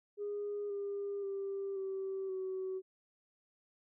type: tone with pitch steps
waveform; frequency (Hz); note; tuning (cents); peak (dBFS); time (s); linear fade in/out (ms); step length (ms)
sine; 410.7 / 402 / 393.5 / 385.2 / 377; G#4 / G4 / G4 / G4 / F#4; -19 / +44 / +7 / -30 / +32; -35; 0.17-2.82; 50; 530
effects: tanh soft clip ceiling -32 dBFS